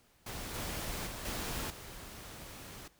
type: noise with level steps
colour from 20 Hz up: pink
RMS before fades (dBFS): -42 / -39 / -43 / -38 / -48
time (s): 0.26-2.88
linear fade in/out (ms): 5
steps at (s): 0.54 / 1.07 / 1.25 / 1.7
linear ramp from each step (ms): 2
effects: pink hiss -67 dBFS RMS until 2.99 s